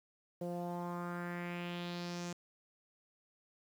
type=tone with low-pass filter sweep; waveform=sawtooth; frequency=174.61 Hz; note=F3; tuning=in tune; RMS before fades=-41 dBFS; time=0.41-2.33 s; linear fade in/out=5 ms; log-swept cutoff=540 to 7000 Hz; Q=3.1; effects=10-bit